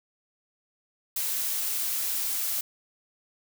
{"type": "noise", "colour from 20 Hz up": "blue", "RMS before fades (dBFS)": -29, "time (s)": [1.16, 2.61], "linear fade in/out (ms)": 5, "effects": []}